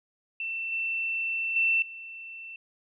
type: tone with level steps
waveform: sine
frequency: 2683 Hz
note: E7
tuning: 30 cents sharp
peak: -30 / -27 / -21 / -39 dBFS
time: 0.4-2.56 s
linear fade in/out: 2 ms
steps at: 0.72 / 1.56 / 1.82 s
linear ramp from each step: 2 ms
effects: none